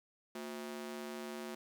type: ring-modulated tone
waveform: sawtooth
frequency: 293.7 Hz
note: D4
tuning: in tune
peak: -35 dBFS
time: 0.35-1.55 s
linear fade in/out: 5 ms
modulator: 67.6 Hz
effects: 12-bit